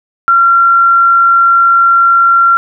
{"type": "tone", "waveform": "sine", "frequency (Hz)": 1371, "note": "F6", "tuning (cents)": -32, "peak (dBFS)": -4, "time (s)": [0.28, 2.57], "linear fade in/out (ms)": 0, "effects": []}